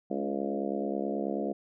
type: harmonic tone with a mistuned harmonic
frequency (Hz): 69.3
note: C#2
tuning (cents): 0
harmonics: 3 / 4 / 5 / 6 / 7 / 8 / 9 / 10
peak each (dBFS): -35 / -36 / -37 / -38 / -38 / -39 / -40 / -40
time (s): 0.1-1.53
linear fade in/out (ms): 10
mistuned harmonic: 5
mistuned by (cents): -17
effects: none